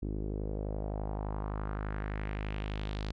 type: tone with low-pass filter sweep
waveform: sawtooth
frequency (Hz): 51.7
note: G#1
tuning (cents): -7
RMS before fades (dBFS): -36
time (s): 0.02-3.12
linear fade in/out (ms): 5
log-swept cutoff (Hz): 320 to 4400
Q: 2.3
effects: none